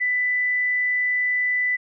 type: tone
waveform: sine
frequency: 1990 Hz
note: B6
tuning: 13 cents sharp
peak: -19 dBFS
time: 0-1.77 s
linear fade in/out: 20 ms
effects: none